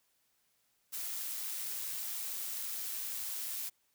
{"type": "noise with amplitude modulation", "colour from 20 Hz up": "blue", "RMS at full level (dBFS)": -38, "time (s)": [0.92, 3.7], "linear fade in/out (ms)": 20, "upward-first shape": "sine", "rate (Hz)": 111, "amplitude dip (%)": 25, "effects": ["white hiss -75 dBFS RMS until 3.94 s"]}